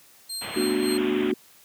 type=tone with tremolo; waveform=25% pulse; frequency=4186 Hz; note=C8; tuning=in tune; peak=-25 dBFS; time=0.29-0.98 s; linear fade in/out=10 ms; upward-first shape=sine; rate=3.6 Hz; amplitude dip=75%
type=low-pass noise; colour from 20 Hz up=white; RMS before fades=-35 dBFS; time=0.41-1.32 s; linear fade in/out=10 ms; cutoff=3400 Hz; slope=96 dB/octave
type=chord; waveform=sine; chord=B minor seventh; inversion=third; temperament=just; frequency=222.2 / 246.9 / 296.3 / 370.4 Hz; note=A3 / B3 / D4 / F#4; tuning=+17 / 0 / +15 / +2 cents; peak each=-30 / -30 / -27 / -24 dBFS; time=0.56-1.34 s; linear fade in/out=5 ms
effects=white hiss -54 dBFS RMS until 1.64 s + high-pass 80 Hz 12 dB/octave